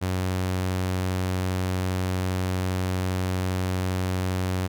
sawtooth tone, 92.5 Hz, F#2, in tune, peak -20 dBFS, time 0.01-4.68 s, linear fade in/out 20 ms, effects none

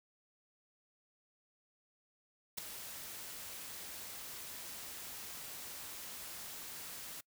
white noise with ADSR envelope, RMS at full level -36 dBFS, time 2.57-7.21 s, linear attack 15 ms, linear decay 3 ms, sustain -11 dB, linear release 8 ms, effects noise-tail reverb RT60 0.1 s tail -24 dB re dry

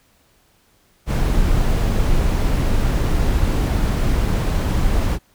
brown noise, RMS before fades -17 dBFS, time 1.06-5.19 s, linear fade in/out 50 ms, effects pink hiss -58 dBFS RMS until 5.34 s

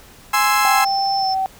30% pulse chord, Ab augmented, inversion none, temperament equal, 830.6 / 1046.5 / 1318.5 Hz, Ab5 / C6 / E6, 0 / 0 / 0 cents, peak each -16 dBFS, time 0.33-0.85 s, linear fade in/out 10 ms
sine tone with pitch glide, 785 to 765.3 Hz, G5 to G5, +2 to -42 cents, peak -17 dBFS, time 0.65-1.46 s, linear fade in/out 0 ms, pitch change -44 cents, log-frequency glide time 1.18-1.26 s
sine tone, 5310 Hz, E8, 12 cents sharp, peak -23 dBFS, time 0.84-1.35 s, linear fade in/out 20 ms
effects pink hiss -45 dBFS RMS until 1.59 s

